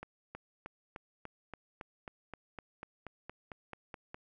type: accelerating click train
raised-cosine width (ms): 0.5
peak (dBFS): -28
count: 17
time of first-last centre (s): 0.03-4.145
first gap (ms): 320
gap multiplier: 0.97
effects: none